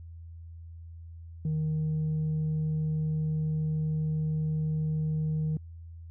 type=tone; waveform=sine; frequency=155.56 Hz; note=D#3; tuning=in tune; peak=-24 dBFS; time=1.45-5.57 s; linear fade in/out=2 ms; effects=tanh soft clip ceiling -25 dBFS + added 83 Hz sine -42 dBFS peak until 6.1 s